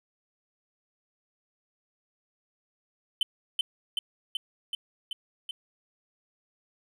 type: tone with echo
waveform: triangle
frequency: 3063 Hz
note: G7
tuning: 41 cents flat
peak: -20 dBFS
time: 3.21-3.23 s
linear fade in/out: 2 ms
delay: 380 ms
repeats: 6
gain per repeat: -2 dB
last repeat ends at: 5.51 s
effects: none